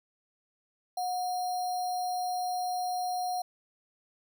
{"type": "tone with sample-and-hold", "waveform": "sine", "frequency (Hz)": 728, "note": "F#5", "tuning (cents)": -28, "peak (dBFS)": -29, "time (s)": [0.97, 3.42], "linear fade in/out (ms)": 5, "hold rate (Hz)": 4900, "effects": []}